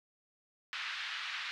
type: band-pass noise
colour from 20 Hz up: pink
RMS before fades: -40 dBFS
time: 0.73-1.51 s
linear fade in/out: 0 ms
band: 1400 to 4000 Hz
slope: 24 dB/octave
effects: none